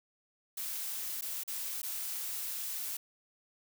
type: noise with dropouts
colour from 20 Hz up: blue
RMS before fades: -38 dBFS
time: 0.57-2.97 s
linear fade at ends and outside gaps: 5 ms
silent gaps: 1.211-1.221 / 1.436-1.477 / 1.818-1.83 s
effects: none

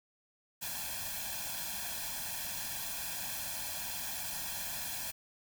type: noise with comb filter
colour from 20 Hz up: white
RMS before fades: -39 dBFS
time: 0.61-5.12 s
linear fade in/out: 20 ms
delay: 1.2 ms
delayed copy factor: +0.85
effects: none

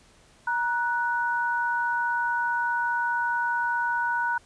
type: tone pair together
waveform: sine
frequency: 944.8 / 1480 Hz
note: A#5 / F#6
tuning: +23 / 0 cents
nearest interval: minor sixth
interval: 777 cents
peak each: -26 / -26 dBFS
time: 0.47-4.38 s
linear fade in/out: 5 ms
effects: pink hiss -57 dBFS RMS until 4.45 s + resampled to 22050 Hz

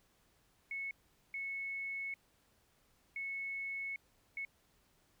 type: tone bursts at uneven times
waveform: sine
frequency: 2200 Hz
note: C#7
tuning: 14 cents flat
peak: -38 dBFS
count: 4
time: 0.71-0.91 / 1.34-2.14 / 3.16-3.96 / 4.37-4.45 s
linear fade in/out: 2 ms
effects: pink hiss -72 dBFS RMS until 5.2 s

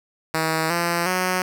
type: tone with pitch steps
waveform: 5% pulse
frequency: 160 / 171.48 / 183.79 Hz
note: D#3 / F3 / F#3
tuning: +49 / -31 / -11 cents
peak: -9 dBFS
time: 0.34-1.42 s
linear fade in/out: 2 ms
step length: 360 ms
effects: none

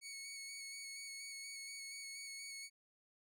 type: tone with vibrato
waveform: 15% pulse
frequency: 2217 Hz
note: C#7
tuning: in tune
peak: -40 dBFS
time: 0.01-2.7 s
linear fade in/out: 50 ms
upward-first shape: square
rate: 4.2 Hz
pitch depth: 16 cents each way
effects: none

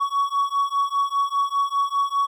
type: beating tone pair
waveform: triangle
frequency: 1118 / 1123 Hz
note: C#6 / C#6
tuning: +14 / +22 cents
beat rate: 5 Hz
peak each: -21 dBFS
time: 0-2.27 s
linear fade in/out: 20 ms
effects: none

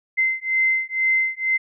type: beating tone pair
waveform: sine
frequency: 2070 / 2072.1 Hz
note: C7 / C7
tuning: -19 / -17 cents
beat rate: 2.1 Hz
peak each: -21 dBFS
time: 0.17-1.58 s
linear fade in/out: 20 ms
effects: none

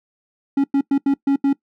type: tone bursts at uneven times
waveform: triangle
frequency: 277.2 Hz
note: C#4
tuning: in tune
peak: -11 dBFS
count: 6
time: 0.57-0.64 / 0.74-0.81 / 0.91-0.98 / 1.06-1.14 / 1.27-1.36 / 1.44-1.53 s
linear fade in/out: 5 ms
effects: noise-tail reverb RT60 0.1 s tail -21 dB re dry

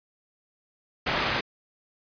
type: low-pass noise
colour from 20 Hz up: white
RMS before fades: -27 dBFS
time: 1.06-1.41 s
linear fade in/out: 10 ms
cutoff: 2600 Hz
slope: 12 dB/octave
effects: resampled to 11025 Hz

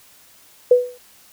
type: tone with exponential decay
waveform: sine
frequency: 493.9 Hz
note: B4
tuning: in tune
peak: -5 dBFS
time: 0.71-0.98 s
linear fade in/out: 5 ms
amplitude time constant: 57 ms
effects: white hiss -50 dBFS RMS until 1.32 s

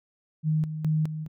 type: tone with tremolo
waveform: sine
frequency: 155.56 Hz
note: D#3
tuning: in tune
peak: -21 dBFS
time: 0.43-1.28 s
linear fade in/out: 50 ms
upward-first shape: square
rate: 2.4 Hz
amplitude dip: 65%
effects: none

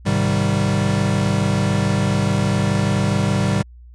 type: chord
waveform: square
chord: Ab major seventh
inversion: none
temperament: equal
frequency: 103.83 / 130.81 / 155.56 / 196 Hz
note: Ab2 / C3 / Eb3 / G3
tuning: 0 / 0 / 0 / 0 cents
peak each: -22 / -24 / -24 / -21 dBFS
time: 0.05-3.63 s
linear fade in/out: 20 ms
effects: added 60 Hz sine -39 dBFS peak until 3.94 s + resampled to 22050 Hz

